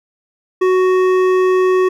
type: tone with hard clipping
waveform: triangle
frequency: 370.9 Hz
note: F#4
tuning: 4 cents sharp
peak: -12 dBFS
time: 0.61-1.89 s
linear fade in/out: 10 ms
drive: 15 dB
effects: none